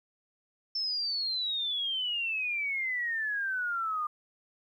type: exponential sweep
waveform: sine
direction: down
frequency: 5340 to 1201 Hz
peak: -29 dBFS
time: 0.75-4.07 s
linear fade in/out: 5 ms
effects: 11-bit